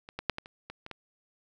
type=clicks; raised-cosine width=0.3 ms; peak=-28 / -19 / -9 / -19 / -30 / -25 / -26 / -23 dBFS; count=8; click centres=0.089 / 0.19 / 0.297 / 0.384 / 0.459 / 0.7 / 0.864 / 0.913 s; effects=none